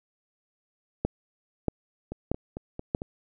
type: two click trains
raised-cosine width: 2 ms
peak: -11 / -21 dBFS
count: 4 / 5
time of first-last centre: 1.05-2.949 / 2.12-3.019 s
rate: 1.58 / 4.45 Hz
effects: none